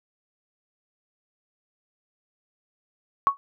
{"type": "tone with exponential decay", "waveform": "sine", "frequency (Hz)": 1112, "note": "C#6", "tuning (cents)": 5, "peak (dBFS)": -11, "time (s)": [3.27, 3.37], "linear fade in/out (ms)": 0, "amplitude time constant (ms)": 21, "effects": []}